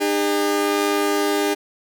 sawtooth tone pair together, 303.3 / 404.6 Hz, D#4 / G#4, -44 / -45 cents, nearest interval perfect fourth, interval 499 cents, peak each -18 / -16 dBFS, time 0-1.55 s, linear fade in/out 20 ms, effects none

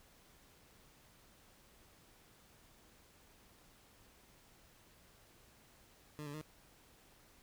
20% pulse tone with pitch steps, 150.2 / 144.2 / 153.9 Hz, D3 / D3 / D#3, +39 / -31 / -19 cents, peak -39 dBFS, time 6.19-6.412 s, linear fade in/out 0 ms, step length 74 ms, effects pink hiss -65 dBFS RMS until 7.42 s

